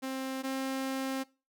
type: tone pair in turn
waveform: sawtooth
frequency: 264.3 / 266.1 Hz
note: C4 / C4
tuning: +18 / +29 cents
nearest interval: unison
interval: 11 cents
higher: second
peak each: -30 / -28 dBFS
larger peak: second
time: 0.02-0.43 / 0.43-1.24 s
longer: second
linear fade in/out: 20 ms
effects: noise-tail reverb RT60 0.3 s tail -21 dB re dry